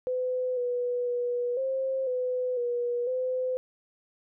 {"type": "tone with pitch steps", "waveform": "sine", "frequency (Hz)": [506, 490, 486.5, 530, 503, 482.3, 510], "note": ["B4", "B4", "B4", "C5", "B4", "B4", "C5"], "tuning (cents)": [42, -14, -26, 22, 32, -41, -44], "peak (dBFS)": -26, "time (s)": [0.07, 3.57], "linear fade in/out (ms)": 0, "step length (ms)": 500, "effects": []}